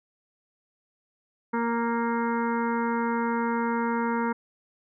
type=harmonic tone with a mistuned harmonic; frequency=233.1 Hz; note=A#3; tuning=in tune; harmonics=1 / 2 / 4 / 5 / 6 / 7 / 8 / 9; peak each=-27 / -31 / -29 / -39 / -35 / -41 / -43 / -43 dBFS; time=1.53-4.33 s; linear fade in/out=10 ms; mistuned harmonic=9; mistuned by=+20 cents; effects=none